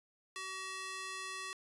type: tone with high-pass filter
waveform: square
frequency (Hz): 378.9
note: F#4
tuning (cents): +41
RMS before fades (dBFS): -43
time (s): 0.36-1.53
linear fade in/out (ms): 0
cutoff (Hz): 1400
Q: 0.81
effects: resampled to 24000 Hz